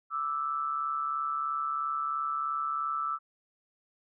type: tone pair together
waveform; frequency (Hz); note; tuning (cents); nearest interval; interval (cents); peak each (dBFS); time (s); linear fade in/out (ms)
sine; 1175.5 / 1318.5; D6 / E6; +1 / 0; major second; 199; -35 / -30; 0.1-3.19; 50
effects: none